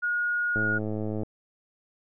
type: tone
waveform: sine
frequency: 1440 Hz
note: F#6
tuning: 47 cents flat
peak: -24 dBFS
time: 0.02-0.79 s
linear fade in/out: 20 ms
type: click train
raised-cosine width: 2 ms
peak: -19 dBFS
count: 73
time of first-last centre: 0.56-1.233 s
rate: 107 Hz
effects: none